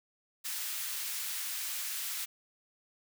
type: high-pass noise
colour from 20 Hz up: white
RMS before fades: -37 dBFS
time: 0.44-2.26 s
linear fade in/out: 20 ms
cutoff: 1500 Hz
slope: 12 dB/octave
effects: none